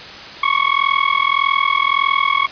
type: tone with amplitude modulation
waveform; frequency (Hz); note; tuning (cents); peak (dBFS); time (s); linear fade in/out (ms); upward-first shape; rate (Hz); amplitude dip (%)
25% pulse; 1106; C#6; -4; -6; 0.43-2.47; 5; sine; 41.7; 90
effects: white hiss -33 dBFS RMS until 2.51 s + resampled to 11025 Hz